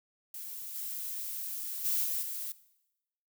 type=noise with level steps; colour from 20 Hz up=violet; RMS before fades=-42 / -38 / -30 / -33 / -38 dBFS; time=0.34-2.52 s; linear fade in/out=2 ms; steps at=0.74 / 1.84 / 2.03 / 2.21 s; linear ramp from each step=20 ms; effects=noise-tail reverb RT60 0.9 s tail -18 dB re dry